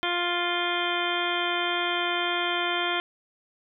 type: harmonic tone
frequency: 349.9 Hz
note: F4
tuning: 3 cents sharp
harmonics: 1 / 2 / 3 / 4 / 5 / 6 / 7 / 9 / 10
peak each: -32 / -32 / -33 / -32 / -35 / -35 / -35 / -31 / -36 dBFS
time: 0.03-3 s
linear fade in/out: 0 ms
effects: none